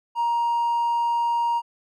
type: tone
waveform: triangle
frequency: 940 Hz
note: A#5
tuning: 14 cents sharp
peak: -17 dBFS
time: 0.15-1.62 s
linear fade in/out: 50 ms
effects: tanh soft clip ceiling -15 dBFS

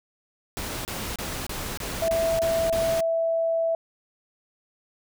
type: noise bursts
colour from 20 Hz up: pink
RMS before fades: -32 dBFS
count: 8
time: 0.57-3.006 s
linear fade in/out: 0 ms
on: 280 ms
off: 28 ms
type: tone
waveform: sine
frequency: 659.3 Hz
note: E5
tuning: in tune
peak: -21 dBFS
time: 2.02-3.75 s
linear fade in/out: 2 ms
effects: none

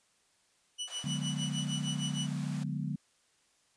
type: tone with tremolo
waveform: sawtooth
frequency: 2960 Hz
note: F#7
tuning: in tune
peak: -30 dBFS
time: 0.78-2.28 s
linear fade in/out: 20 ms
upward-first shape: triangle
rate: 6.5 Hz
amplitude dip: 100%
type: high-pass noise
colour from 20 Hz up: pink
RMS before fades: -50 dBFS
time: 0.87-2.64 s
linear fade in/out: 10 ms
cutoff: 570 Hz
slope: 24 dB/octave
type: chord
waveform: sine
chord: G# half-diminished seventh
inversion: second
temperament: equal with one note detuned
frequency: 146.83 / 180.46 / 207.7 / 246.9 Hz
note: D3 / F#3 / G#3 / B3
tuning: 0 / -43 / 0 / 0 cents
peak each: -35 / -38 / -40 / -41 dBFS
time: 1.04-2.96 s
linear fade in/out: 5 ms
effects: white hiss -70 dBFS RMS until 3.76 s + resampled to 22050 Hz

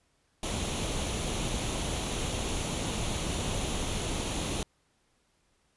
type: noise with comb filter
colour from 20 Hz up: pink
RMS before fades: -32 dBFS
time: 0.43-4.63 s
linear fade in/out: 2 ms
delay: 0.3 ms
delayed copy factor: +0.5
effects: pink hiss -71 dBFS RMS until 5.76 s + resampled to 24000 Hz

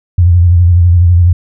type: tone with vibrato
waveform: sine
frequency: 87.31 Hz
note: F2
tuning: in tune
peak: -3 dBFS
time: 0.18-1.33 s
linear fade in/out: 5 ms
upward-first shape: sine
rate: 12 Hz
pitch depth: 64 cents each way
effects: none

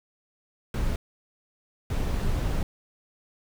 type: noise bursts at uneven times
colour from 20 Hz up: brown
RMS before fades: -26 dBFS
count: 2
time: 0.74-0.96 / 1.9-2.63 s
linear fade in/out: 2 ms
effects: none

